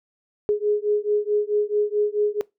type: beating tone pair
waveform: sine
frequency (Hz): 415.3 / 419.9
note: G#4 / G#4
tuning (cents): 0 / +19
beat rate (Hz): 4.6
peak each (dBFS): -22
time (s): 0.49-2.41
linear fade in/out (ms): 0
effects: noise-tail reverb RT60 0.2 s tail -22 dB re dry